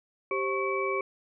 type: tone cluster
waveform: sine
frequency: 390.5 / 530 / 1104 / 2299 Hz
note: G4 / C5 / C#6 / D7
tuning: -7 / +22 / -7 / -37 cents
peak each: -30 / -34 / -32 / -33 dBFS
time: 0.31-1.01 s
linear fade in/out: 2 ms
effects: none